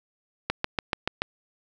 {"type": "click train", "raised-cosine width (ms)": 0.3, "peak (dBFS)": -8, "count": 6, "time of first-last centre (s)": [0.5, 1.219], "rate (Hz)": 6.95, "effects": []}